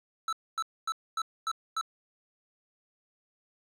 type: tone bursts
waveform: square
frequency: 1318.5 Hz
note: E6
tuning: in tune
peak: -29 dBFS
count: 6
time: 0.28-1.812 s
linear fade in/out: 2 ms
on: 47 ms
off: 250 ms
effects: low-pass 7000 Hz 12 dB/octave + 11-bit